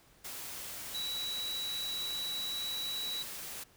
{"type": "tone in noise", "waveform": "sine", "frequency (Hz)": 3913, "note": "B7", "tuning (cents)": -17, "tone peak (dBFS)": -35, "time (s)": [0.94, 3.23], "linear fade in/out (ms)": 10, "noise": "white", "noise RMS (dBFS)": -43, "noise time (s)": [0.24, 3.64], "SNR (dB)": 5, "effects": ["pink hiss -63 dBFS RMS until 3.76 s"]}